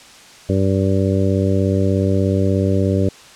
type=harmonic tone; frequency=96.7 Hz; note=G2; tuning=23 cents flat; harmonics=1 / 2 / 3 / 4 / 5 / 6; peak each=-17 / -20 / -22 / -23 / -24 / -25 dBFS; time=0.49-3.09 s; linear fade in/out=5 ms; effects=white hiss -42 dBFS RMS until 3.35 s + low-pass 7000 Hz 12 dB/octave